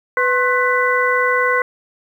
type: harmonic tone with a mistuned harmonic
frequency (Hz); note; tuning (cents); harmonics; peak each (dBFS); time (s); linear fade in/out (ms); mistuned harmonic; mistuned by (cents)
497.7; B4; +13; 1 / 2 / 3 / 4; -19 / -19 / -19 / -19; 0.17-1.62; 2; 2; +120
effects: 8-bit